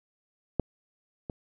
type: clicks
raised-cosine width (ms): 2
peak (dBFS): -11 / -22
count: 2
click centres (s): 0.597 / 1.298
effects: none

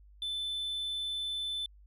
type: tone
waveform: sine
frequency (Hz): 3520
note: A7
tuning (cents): 0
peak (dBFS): -30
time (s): 0.22-1.66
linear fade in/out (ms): 2
effects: tanh soft clip ceiling -32 dBFS + added 50 Hz sine -54 dBFS peak until 1.86 s

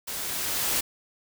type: noise with level ramp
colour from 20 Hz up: white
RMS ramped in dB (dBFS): -34 to -25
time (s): 0.07-0.81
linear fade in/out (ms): 10
effects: none

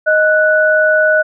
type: tone pair together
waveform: sine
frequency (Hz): 622.3 / 1480.1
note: D#5 / F#6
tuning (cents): 0 / 0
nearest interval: octave + minor third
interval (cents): 1500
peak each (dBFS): -11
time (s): 0.06-1.23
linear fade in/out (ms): 20
effects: none

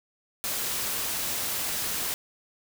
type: noise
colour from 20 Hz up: white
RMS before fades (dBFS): -30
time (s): 0.44-2.14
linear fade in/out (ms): 0
effects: none

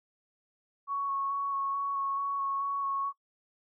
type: tone with vibrato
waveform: sine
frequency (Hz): 1108.7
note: C#6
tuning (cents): 0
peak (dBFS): -29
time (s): 0.87-3.13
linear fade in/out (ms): 50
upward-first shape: square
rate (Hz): 2.3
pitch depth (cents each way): 11
effects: noise-tail reverb RT60 0.1 s tail -22 dB re dry

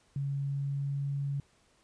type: tone with pitch glide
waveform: sine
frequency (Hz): 139.5 to 140.39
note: C#3 to C#3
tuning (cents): +11 to +22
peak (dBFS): -30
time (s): 0.16-1.4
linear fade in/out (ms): 2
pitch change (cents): +11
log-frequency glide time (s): 0.41-1.1
effects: pink hiss -67 dBFS RMS until 1.83 s + resampled to 22050 Hz

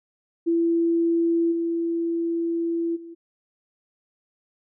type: tone with level steps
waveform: sine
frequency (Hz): 335.4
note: E4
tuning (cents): +30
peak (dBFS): -18 / -22 / -37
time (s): 0.46-3.15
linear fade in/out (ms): 20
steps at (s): 1.51 / 2.95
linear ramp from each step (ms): 20
effects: none

